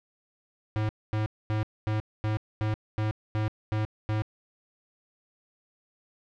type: tone bursts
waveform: square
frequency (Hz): 107.6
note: A2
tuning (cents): -38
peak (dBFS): -26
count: 10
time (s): 0.76-4.22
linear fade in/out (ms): 0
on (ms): 130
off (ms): 240
effects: low-pass 3000 Hz 12 dB/octave